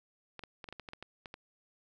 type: clicks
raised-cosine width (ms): 0.3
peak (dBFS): -28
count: 11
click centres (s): 0.393 / 0.437 / 0.642 / 0.688 / 0.726 / 0.797 / 0.888 / 0.934 / 1.026 / 1.258 / 1.341
effects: none